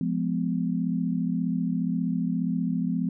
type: chord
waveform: sine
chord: F diminished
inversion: none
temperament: just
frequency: 174.61 / 209.5 / 251.4 Hz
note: F3 / Ab3 / Cb4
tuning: 0 / +15 / +31 cents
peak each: -27 / -30 / -28 dBFS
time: 0.01-3.09 s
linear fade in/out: 2 ms
effects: none